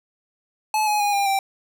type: tone with pitch steps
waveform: square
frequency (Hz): 860 / 839.9 / 820.2 / 801 / 782.3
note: A5 / G#5 / G#5 / G5 / G5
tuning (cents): -40 / +19 / -22 / +37 / -4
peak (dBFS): -19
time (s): 0.74-1.39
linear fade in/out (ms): 2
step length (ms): 130
effects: none

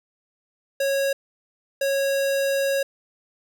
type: tone pair in turn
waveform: square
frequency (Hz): 550 / 550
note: C#5 / C#5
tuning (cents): -14 / -14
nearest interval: unison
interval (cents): 0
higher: neither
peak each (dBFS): -21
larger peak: neither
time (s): 0.8-1.13 / 1.81-2.83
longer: second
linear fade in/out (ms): 5
effects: none

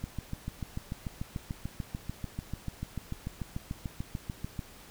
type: click train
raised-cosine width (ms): 5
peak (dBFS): -22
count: 32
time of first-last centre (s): 0.04-4.592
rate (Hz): 6.81
effects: pink hiss -52 dBFS RMS until 4.9 s

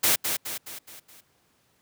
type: noise with echo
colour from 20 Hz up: white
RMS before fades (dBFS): -21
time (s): 0.03-0.16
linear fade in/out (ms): 10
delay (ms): 210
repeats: 5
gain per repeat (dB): -6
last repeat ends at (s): 1.21
effects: pink hiss -66 dBFS RMS until 1.81 s + high-pass 100 Hz 12 dB/octave

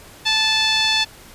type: tone with low-pass filter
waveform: 5% pulse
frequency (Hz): 875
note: A5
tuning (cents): -10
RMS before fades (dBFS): -18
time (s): 0.25-1.05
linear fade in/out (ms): 20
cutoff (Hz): 3900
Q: 2.4
effects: pink hiss -43 dBFS RMS until 1.34 s + resampled to 32000 Hz

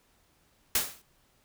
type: noise with exponential decay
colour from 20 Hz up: white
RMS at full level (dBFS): -22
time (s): 0.75-1.02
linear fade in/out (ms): 5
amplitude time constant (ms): 58
effects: pink hiss -67 dBFS RMS until 1.44 s

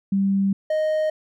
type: tone pair in turn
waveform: sine / triangle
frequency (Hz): 196 / 621.1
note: G3 / D#5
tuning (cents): 0 / -3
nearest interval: octave + minor sixth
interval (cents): 1997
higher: second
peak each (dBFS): -17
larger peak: neither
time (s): 0.12-0.53 / 0.7-1.1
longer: first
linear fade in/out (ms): 5
effects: none

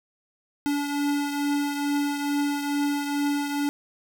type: beating tone pair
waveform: square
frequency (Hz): 287.2 / 289.5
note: D4 / D4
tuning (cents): -39 / -25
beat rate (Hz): 2.3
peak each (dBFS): -25 / -33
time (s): 0.66-3.69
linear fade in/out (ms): 0
effects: 10-bit

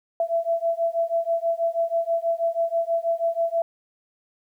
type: beating tone pair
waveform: sine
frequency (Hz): 666 / 672.2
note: E5 / E5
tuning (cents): +18 / +34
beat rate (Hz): 6.2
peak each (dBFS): -24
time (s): 0.2-3.62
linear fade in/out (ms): 2
effects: 10-bit

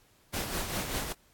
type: noise with tremolo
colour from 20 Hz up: pink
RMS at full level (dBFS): -32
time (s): 0.33-1.13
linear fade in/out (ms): 10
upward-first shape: sine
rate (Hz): 5.1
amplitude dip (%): 50
effects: pink hiss -64 dBFS RMS until 1.33 s + AAC 64 kbps

